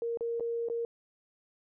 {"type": "tone with dropouts", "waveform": "sine", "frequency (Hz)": 466.2, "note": "A#4", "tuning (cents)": 0, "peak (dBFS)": -30, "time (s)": [0.02, 0.85], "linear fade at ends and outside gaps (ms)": 1, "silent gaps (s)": [[0.173, 0.208], [0.398, 0.406], [0.686, 0.699]], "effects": []}